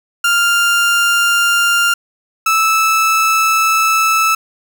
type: tone pair in turn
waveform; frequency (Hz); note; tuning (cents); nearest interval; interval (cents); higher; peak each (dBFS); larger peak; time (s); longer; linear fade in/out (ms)
30% pulse; 1396.9 / 1310.9; F6 / E6; 0 / -10; minor second; 110; first; -8; neither; 0.24-1.94 / 2.46-4.35; second; 5
effects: none